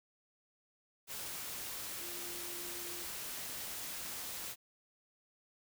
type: tone in noise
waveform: sine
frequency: 349.2 Hz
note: F4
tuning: in tune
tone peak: -51 dBFS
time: 1.99-3.07 s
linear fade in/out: 50 ms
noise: white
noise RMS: -43 dBFS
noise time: 1.07-4.56 s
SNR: -11 dB
effects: none